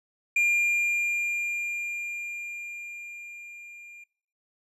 triangle tone with level ramp, 2400 Hz, D7, 37 cents sharp, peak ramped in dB -18 to -43 dBFS, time 0.36-4.04 s, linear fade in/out 5 ms, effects noise-tail reverb RT60 0.6 s tail -24 dB re dry + resampled to 32000 Hz

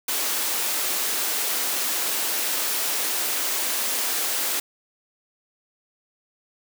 white high-pass noise, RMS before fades -25 dBFS, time 0.08-4.6 s, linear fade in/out 5 ms, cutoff 260 Hz, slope 24 dB/octave, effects none

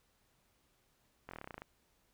slowing click train, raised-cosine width 0.5 ms, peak -30 dBFS, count 12, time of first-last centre 1.29-1.619 s, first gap 22 ms, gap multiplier 1.06, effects pink hiss -74 dBFS RMS until 2.13 s

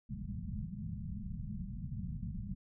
white low-pass noise, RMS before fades -41 dBFS, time 0.09-2.55 s, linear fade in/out 10 ms, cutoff 220 Hz, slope 96 dB/octave, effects none

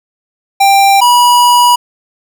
square tone pair in turn, 789 / 971.8 Hz, G5 / B5, +11 / -28 cents, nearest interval major third, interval 361 cents, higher second, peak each -5 dBFS, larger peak neither, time 0.6-1.01 / 1.01-1.76 s, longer second, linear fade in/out 10 ms, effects none

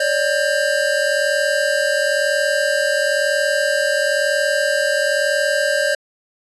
square tone cluster, 561 / 602 / 1589 Hz, C#5 / D5 / G6, +21 / +43 / +23 cents, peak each -21 dBFS, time 0-5.95 s, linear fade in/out 5 ms, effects resampled to 24000 Hz

